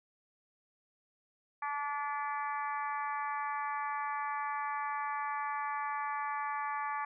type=harmonic tone; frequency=289 Hz; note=D4; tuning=28 cents flat; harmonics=3 / 4 / 5 / 6 / 7 / 8; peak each=-37 / -37 / -49 / -43 / -47 / -49 dBFS; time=1.62-7.05 s; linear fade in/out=5 ms; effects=none